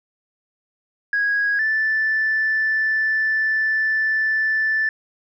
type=tone pair in turn; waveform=sine; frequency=1652 / 1758.5 Hz; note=G#6 / A6; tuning=-10 / -1 cents; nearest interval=minor second; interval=109 cents; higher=second; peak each=-16 dBFS; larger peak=neither; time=1.13-1.59 / 1.59-4.89 s; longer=second; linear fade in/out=2 ms; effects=tanh soft clip ceiling -13 dBFS